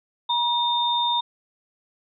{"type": "tone pair together", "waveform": "sine", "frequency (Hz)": [957, 3640], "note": ["A#5", "A#7"], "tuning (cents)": [45, -42], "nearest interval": "octave + major seventh", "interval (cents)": 2313, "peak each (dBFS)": [-22, -23], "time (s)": [0.29, 1.21], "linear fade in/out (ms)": 10, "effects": []}